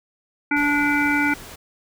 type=harmonic tone; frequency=290.6 Hz; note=D4; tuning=18 cents flat; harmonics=1 / 3 / 5 / 7 / 8; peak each=-21 / -26 / -22 / -26 / -25 dBFS; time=0.51-1.34 s; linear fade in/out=5 ms
type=noise; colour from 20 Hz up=pink; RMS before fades=-39 dBFS; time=0.56-1.56 s; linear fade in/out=10 ms
effects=none